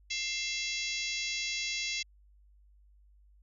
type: harmonic tone with a mistuned harmonic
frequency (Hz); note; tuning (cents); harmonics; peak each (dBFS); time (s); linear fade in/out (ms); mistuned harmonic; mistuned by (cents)
670; E5; +28; 3 / 4 / 5 / 6 / 7 / 8 / 9 / 10; -38 / -39 / -40 / -41 / -41 / -42 / -43 / -43; 0.1-2.03; 10; 3; +78
effects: added 50 Hz sine -58 dBFS peak until 3.42 s